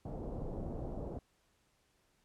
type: low-pass noise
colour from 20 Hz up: pink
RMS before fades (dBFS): -41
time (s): 0.05-1.19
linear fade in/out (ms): 5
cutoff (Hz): 700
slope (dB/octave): 24
effects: pink hiss -74 dBFS RMS until 2.24 s + low-pass 11000 Hz 12 dB/octave